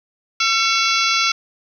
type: harmonic tone with a mistuned harmonic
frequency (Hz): 677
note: E5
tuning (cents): +46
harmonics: 2 / 3 / 4 / 5 / 6 / 7 / 8 / 9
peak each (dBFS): -20 / -22 / -23 / -24 / -25 / -25 / -26 / -27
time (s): 0.4-1.32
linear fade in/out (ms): 5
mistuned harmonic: 3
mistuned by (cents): +150
effects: 8-bit